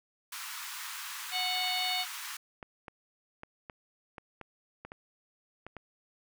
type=high-pass noise; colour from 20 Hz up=pink; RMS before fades=-41 dBFS; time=0.32-2.37 s; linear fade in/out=5 ms; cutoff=980 Hz; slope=48 dB/octave
type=harmonic tone; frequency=736 Hz; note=F#5; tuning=9 cents flat; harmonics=1 / 3 / 4 / 5 / 6; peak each=-36 / -36 / -36 / -36 / -36 dBFS; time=1.31-2.06 s; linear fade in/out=50 ms
type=clicks; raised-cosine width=0.5 ms; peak=-28 dBFS; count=10; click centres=2.628 / 2.882 / 3.434 / 3.698 / 4.182 / 4.413 / 4.85 / 4.919 / 5.666 / 5.767 s
effects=none